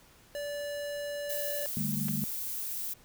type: tone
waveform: square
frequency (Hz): 580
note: D5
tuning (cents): -22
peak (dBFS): -35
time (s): 0.35-1.66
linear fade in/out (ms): 0
type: noise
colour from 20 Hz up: violet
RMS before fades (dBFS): -36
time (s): 1.29-2.94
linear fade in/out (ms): 10
type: chord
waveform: sine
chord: D suspended fourth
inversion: none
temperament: equal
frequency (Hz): 146.83 / 196 / 220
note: D3 / G3 / A3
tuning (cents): 0 / 0 / 0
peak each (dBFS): -35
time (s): 1.77-2.24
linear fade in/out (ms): 0
type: clicks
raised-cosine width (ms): 0.3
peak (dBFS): -27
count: 2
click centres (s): 2.083 / 2.088
effects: pink hiss -59 dBFS RMS until 3.04 s